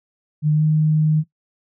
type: tone with pitch glide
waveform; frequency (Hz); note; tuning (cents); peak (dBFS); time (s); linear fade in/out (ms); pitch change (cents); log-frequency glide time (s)
sine; 151.7 to 154.71; D#3 to D#3; -44 to -10; -13; 0.42-1.24; 50; +34; 0.53-0.63
effects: noise-tail reverb RT60 0.1 s tail -17 dB re dry